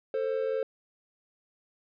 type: tone pair together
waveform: triangle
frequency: 444.8 / 529 Hz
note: A4 / C5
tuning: +19 / +19 cents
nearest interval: minor third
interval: 300 cents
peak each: -28 / -28 dBFS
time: 0.14-0.63 s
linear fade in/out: 2 ms
effects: resampled to 11025 Hz